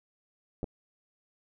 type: clicks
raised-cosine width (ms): 2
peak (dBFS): -22 / -21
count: 2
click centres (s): 0.631 / 0.642
effects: none